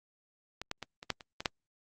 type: clicks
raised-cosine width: 0.2 ms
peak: -21 / -17 / -21 / -26 / -12 / -29 / -20 / -10 dBFS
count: 8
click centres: 0.616 / 0.714 / 0.827 / 1.029 / 1.103 / 1.208 / 1.405 / 1.458 s
effects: Opus 48 kbps